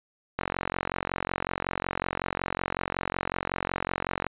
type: click train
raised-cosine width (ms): 0.5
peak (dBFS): -12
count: 177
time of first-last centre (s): 0.39-4.267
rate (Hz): 45.4
effects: resampled to 8000 Hz